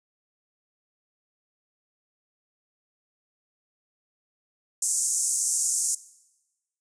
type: band-pass noise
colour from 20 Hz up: pink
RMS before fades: -26 dBFS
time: 4.82-5.95 s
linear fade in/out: 5 ms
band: 6400 to 9400 Hz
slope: 48 dB/octave
effects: noise-tail reverb RT60 1.0 s tail -19 dB re dry